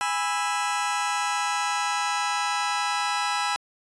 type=chord; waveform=sawtooth; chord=E major; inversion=first; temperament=just; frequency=824.1 / 988.9 / 1318.5 Hz; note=G#5 / B5 / E6; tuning=-14 / +2 / 0 cents; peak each=-24 / -25 / -25 dBFS; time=0.01-3.56 s; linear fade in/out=0 ms; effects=resampled to 22050 Hz